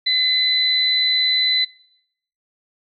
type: tone pair together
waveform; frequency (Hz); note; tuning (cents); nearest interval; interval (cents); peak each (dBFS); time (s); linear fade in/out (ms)
sine; 2031 / 4011; B6 / B7; +48 / +26; octave; 1178; -24 / -16; 0.06-1.65; 10
effects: noise-tail reverb RT60 0.8 s tail -24 dB re dry